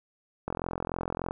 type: click train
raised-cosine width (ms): 1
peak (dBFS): -17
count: 37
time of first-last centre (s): 0.48-1.309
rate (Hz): 43.4
effects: none